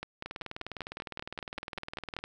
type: two click trains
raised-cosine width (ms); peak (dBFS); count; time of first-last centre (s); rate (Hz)
0.3; -22 / -21; 40 / 12; 0.26-2.24 / 0.03-2.166; 19.7 / 5.15
effects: none